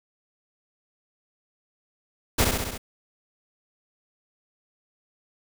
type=noise with echo; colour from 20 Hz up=pink; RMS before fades=-20 dBFS; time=2.38-2.45 s; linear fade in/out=10 ms; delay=66 ms; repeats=5; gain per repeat=-3 dB; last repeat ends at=2.78 s; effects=none